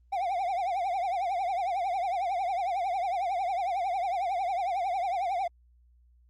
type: tone with vibrato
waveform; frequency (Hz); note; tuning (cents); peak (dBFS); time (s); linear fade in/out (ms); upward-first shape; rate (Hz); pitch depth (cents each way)
triangle; 740; F#5; 0; -25; 0.12-5.48; 10; triangle; 11; 170
effects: added 60 Hz sine -58 dBFS peak until 6.29 s + Opus 32 kbps